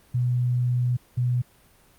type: tone bursts at uneven times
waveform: sine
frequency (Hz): 123.47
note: B2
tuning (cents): 0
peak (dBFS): -20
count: 2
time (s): 0.14-0.97 / 1.17-1.42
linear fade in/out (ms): 10
effects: pink hiss -57 dBFS RMS until 1.98 s + Opus 32 kbps